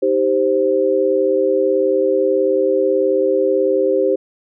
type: chord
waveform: sine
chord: C minor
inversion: first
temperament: just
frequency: 314 / 392.4 / 523.3 Hz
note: Eb4 / G4 / C5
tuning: +16 / +2 / 0 cents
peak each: -22 / -16 / -16 dBFS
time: 0.02-4.16 s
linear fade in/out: 10 ms
effects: none